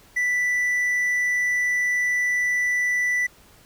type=tone; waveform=triangle; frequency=1975.5 Hz; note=B6; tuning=in tune; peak=-18 dBFS; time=0.16-3.27 s; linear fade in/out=10 ms; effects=pink hiss -53 dBFS RMS until 3.65 s